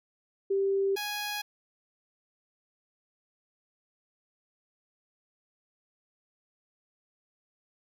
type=tone pair in turn; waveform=sine / 10% pulse; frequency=391.9 / 830.4 Hz; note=G4 / G#5; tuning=0 / 0 cents; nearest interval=octave + minor second; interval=1300 cents; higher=second; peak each=-24 dBFS; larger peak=neither; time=0.5-0.96 / 0.96-1.42 s; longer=neither; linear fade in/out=10 ms; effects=none